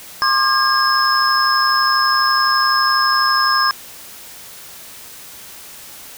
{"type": "tone cluster", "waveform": "sine", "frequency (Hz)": [1066, 1198, 1621, 5190], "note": ["C6", "D6", "G#6", "E8"], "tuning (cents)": [32, 34, -42, -28], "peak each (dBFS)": -18, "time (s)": [0.22, 3.71], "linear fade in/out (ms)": 0, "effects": ["white hiss -37 dBFS RMS until 6.17 s"]}